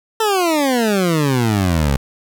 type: exponential sweep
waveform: 20% pulse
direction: down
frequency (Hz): 452.1 to 65.41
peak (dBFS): -9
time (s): 0.2-1.97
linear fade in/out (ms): 5
effects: none